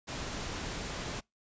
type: noise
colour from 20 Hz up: pink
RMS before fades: -38 dBFS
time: 0.07-1.21 s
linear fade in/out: 20 ms
effects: noise-tail reverb RT60 0.2 s tail -26 dB re dry + resampled to 16000 Hz